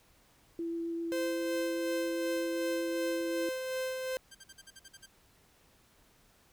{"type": "tone with vibrato", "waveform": "sine", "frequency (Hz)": 334.8, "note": "E4", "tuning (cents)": 27, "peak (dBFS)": -33, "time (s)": [0.59, 3.49], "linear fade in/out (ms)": 2, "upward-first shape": "triangle", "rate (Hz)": 7.7, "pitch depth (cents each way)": 9}
{"type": "tone with tremolo", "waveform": "45% pulse", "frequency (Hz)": 518, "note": "C5", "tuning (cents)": -17, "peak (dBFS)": -32, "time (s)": [1.12, 4.17], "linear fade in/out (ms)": 0, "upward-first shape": "sine", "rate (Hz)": 2.7, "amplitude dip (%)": 35}
{"type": "tone bursts", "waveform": "10% pulse", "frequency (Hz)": 1578, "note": "G6", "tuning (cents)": 11, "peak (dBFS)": -40, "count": 9, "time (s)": [4.31, 5.063], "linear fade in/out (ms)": 10, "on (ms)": 41, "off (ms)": 48}
{"effects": ["pink hiss -65 dBFS RMS until 6.52 s"]}